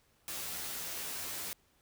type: noise with comb filter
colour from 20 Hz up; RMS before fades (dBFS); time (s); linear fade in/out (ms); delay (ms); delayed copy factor
white; -40; 0.28-1.53; 0; 12; +0.95
effects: pink hiss -70 dBFS RMS until 1.81 s